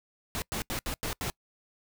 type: noise bursts at uneven times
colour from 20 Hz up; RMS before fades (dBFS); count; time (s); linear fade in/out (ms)
pink; -33; 6; 0.35-0.42 / 0.52-0.62 / 0.7-0.79 / 0.86-0.94 / 1.03-1.13 / 1.21-1.3; 0
effects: noise-tail reverb RT60 0.1 s tail -25 dB re dry